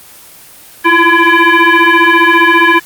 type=tone with frequency modulation; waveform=sine; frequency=329.6 Hz; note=E4; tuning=in tune; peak=-4 dBFS; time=0.84-2.8 s; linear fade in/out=20 ms; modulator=674 Hz; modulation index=3.1; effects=white hiss -36 dBFS RMS until 2.85 s + Opus 24 kbps